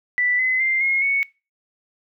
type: tone with pitch steps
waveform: sine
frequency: 1975.5 / 2033 / 2093 / 2154 / 2217 Hz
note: B6 / B6 / C7 / C7 / C#7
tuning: 0 / +50 / 0 / +50 / 0 cents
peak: -17 dBFS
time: 0.18-1.23 s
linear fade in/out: 0 ms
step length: 210 ms
effects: noise-tail reverb RT60 0.3 s tail -23 dB re dry